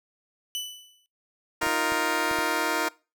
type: tone with exponential decay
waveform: sawtooth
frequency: 2984 Hz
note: F#7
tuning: 14 cents sharp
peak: -24 dBFS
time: 0.55-1.06 s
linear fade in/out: 0 ms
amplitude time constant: 110 ms
type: chord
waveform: 10% pulse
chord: Eb suspended second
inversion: none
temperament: just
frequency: 311.1 / 350 / 466.7 Hz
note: Eb4 / F4 / Bb4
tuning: 0 / +4 / +2 cents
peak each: -21 dBFS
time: 1.61-2.89 s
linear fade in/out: 10 ms
type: clicks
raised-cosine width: 3 ms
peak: -28 dBFS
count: 5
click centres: 1.631 / 1.667 / 1.921 / 2.313 / 2.387 s
effects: noise-tail reverb RT60 0.3 s tail -22 dB re dry